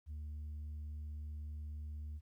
sine tone, 75.3 Hz, D2, 44 cents sharp, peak -39 dBFS, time 0.06-2.21 s, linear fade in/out 50 ms, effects tanh soft clip ceiling -41 dBFS + 13-bit

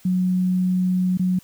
sine tone with dropouts, 183.3 Hz, F#3, 16 cents flat, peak -17 dBFS, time 0.05-1.39 s, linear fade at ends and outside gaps 5 ms, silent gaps 1.174-1.194 s, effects white hiss -52 dBFS RMS until 1.43 s

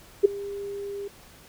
sine tone with ADSR envelope, 401.4 Hz, G4, 41 cents sharp, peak -9 dBFS, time 0.23-1.08 s, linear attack 21 ms, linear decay 10 ms, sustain -22 dB, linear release 6 ms, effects pink hiss -51 dBFS RMS until 1.48 s

